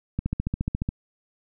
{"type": "click train", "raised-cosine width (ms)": 5, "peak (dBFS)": -13, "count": 11, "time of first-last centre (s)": [0.19, 0.889], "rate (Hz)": 14.3, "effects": []}